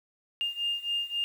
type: beating tone pair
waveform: sine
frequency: 2814 / 2817.7 Hz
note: F7 / F7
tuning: +12 / +15 cents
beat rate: 3.7 Hz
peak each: -30 / -32 dBFS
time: 0.41-1.24 s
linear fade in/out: 0 ms
effects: tanh soft clip ceiling -21 dBFS + 9-bit